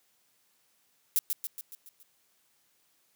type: noise with echo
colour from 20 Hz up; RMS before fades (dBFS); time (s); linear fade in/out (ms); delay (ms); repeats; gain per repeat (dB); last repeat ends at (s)
violet; -25; 1.16-1.19; 0; 140; 6; -5; 2.03
effects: white hiss -70 dBFS RMS until 3.15 s + high-pass 100 Hz 12 dB/octave